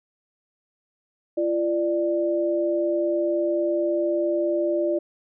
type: tone pair together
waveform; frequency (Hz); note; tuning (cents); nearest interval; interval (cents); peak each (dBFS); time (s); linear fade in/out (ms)
sine; 341.8 / 592.6; F4 / D5; -37 / +15; minor seventh; 952; -23; 1.37-4.99; 10
effects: none